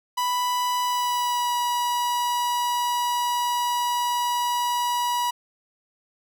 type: tone with pitch glide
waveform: 45% pulse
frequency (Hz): 987.8 to 970.8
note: B5 to B5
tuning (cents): 0 to -30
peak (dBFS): -22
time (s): 0.17-5.31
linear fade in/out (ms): 10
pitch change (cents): -30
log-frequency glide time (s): 0.83-1.55
effects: none